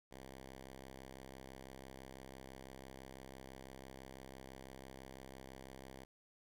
5% pulse tone with vibrato, 66 Hz, C2, 16 cents sharp, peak -40 dBFS, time 0.11-6.05 s, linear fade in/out 5 ms, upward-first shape triangle, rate 19 Hz, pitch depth 26 cents each way, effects none

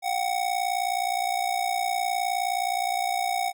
square ring-modulated tone, 745 Hz, F#5, 12 cents sharp, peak -22 dBFS, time 0.02-3.53 s, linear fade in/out 50 ms, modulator 29.7 Hz, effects none

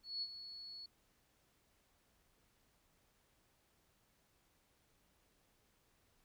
sine tone with ADSR envelope, 4387 Hz, C#8, 19 cents flat, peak -37 dBFS, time 0.03-0.86 s, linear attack 190 ms, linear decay 48 ms, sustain -11 dB, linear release 4 ms, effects pink hiss -75 dBFS RMS until 6.24 s

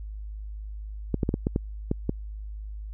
clicks, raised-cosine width 3 ms, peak -11 dBFS, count 8, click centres 1.143 / 1.232 / 1.291 / 1.341 / 1.469 / 1.561 / 1.914 / 2.094 s, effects added 52 Hz sine -34 dBFS peak until 2.93 s

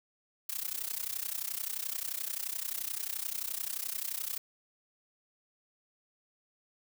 blue noise with amplitude modulation, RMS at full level -33 dBFS, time 0.49-4.38 s, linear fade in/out 5 ms, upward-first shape sine, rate 31.5 Hz, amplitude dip 90%, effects none

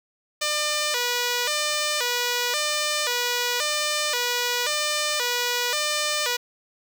5% pulse tone with vibrato, 540 Hz, C#5, 45 cents flat, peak -11 dBFS, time 0.41-6.37 s, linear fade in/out 10 ms, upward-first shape square, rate 0.94 Hz, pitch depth 180 cents each way, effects none

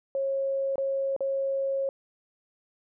sine tone with dropouts, 544 Hz, C#5, 33 cents flat, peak -25 dBFS, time 0.15-1.89 s, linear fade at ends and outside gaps 1 ms, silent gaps 0.757-0.781 / 1.164-1.206 s, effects none

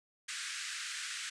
pink band-pass noise, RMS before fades -41 dBFS, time 0.28-1.3 s, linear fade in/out 10 ms, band 1400 to 9100 Hz, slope 48 dB/octave, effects none

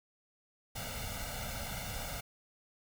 pink noise with comb filter, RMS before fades -40 dBFS, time 0.75-2.21 s, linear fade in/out 10 ms, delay 1.4 ms, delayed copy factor +1, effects none

